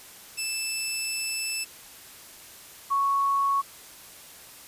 15% pulse / sine tone pair in turn, 2637 / 1108.7 Hz, E7 / C#6, 0 / 0 cents, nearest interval octave + minor third, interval 1500 cents, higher first, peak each -21 / -21 dBFS, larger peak neither, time 0.37-1.65 / 2.9-3.62 s, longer first, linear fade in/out 20 ms, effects white hiss -47 dBFS RMS until 4.67 s + resampled to 32000 Hz

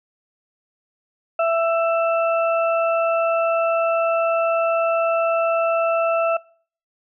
harmonic tone, 664 Hz, E5, 12 cents sharp, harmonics 1 / 2 / 4, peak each -17 / -23 / -29 dBFS, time 1.39-6.37 s, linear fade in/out 5 ms, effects noise-tail reverb RT60 0.5 s tail -24 dB re dry

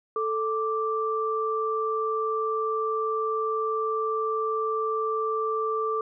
sine tone pair together, 440 / 1173.8 Hz, A4 / D6, 0 / -1 cents, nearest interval octave + perfect fourth, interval 1699 cents, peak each -27 dBFS, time 0.16-6.01 s, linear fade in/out 2 ms, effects none

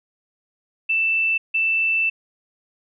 sine tone bursts at uneven times, 2657 Hz, E7, 13 cents sharp, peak -17 dBFS, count 2, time 0.89-1.38 / 1.54-2.1 s, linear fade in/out 10 ms, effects none

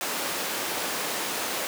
pink high-pass noise, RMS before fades -30 dBFS, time 0.01-1.67 s, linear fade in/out 0 ms, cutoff 370 Hz, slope 12 dB/octave, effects none

